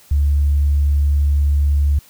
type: tone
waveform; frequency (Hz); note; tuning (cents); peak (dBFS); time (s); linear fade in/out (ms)
sine; 72; D2; -34; -11; 0.11-1.99; 5
effects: tanh soft clip ceiling -7 dBFS + white hiss -48 dBFS RMS until 2.09 s